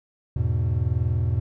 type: chord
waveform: triangle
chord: E major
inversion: none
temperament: equal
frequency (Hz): 82.41 / 103.83 / 123.47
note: E2 / G#2 / B2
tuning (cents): 0 / 0 / 0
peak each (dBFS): -23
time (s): 0.36-1.4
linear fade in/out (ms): 5
effects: none